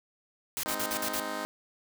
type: noise bursts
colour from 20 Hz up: white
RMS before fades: -33 dBFS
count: 6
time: 0.57-1.198 s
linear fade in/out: 0 ms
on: 63 ms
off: 50 ms
type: chord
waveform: 10% pulse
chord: Ab major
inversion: none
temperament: just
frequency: 207.7 / 259.6 / 311.5 Hz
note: Ab3 / C4 / Eb4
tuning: 0 / -13 / +2 cents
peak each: -33 / -30 / -29 dBFS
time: 0.66-1.45 s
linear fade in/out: 0 ms
effects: none